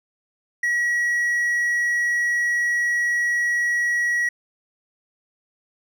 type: tone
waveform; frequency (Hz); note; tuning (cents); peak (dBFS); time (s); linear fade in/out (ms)
triangle; 1918; A#6; +49; -17; 0.63-4.29; 5
effects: none